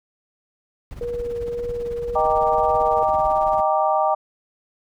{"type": "noise with tremolo", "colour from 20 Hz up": "brown", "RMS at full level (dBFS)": -33, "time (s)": [0.91, 3.61], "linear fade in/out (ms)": 0, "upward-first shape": "sine", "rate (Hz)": 18, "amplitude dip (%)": 75}
{"type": "tone with vibrato", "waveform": "sine", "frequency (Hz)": 477.3, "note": "A#4", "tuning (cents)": 41, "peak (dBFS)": -24, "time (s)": [1.01, 3.03], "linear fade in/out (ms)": 2, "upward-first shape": "sine", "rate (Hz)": 1.9, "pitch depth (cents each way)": 10}
{"type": "chord", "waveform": "sine", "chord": "Eb major seventh", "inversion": "none", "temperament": "equal", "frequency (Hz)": [622.3, 784, 932.3, 1174.7], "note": ["Eb5", "G5", "Bb5", "D6"], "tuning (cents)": [0, 0, 0, 0], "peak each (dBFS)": [-21, -20, -24, -24], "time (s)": [2.15, 4.15], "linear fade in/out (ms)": 10}
{"effects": []}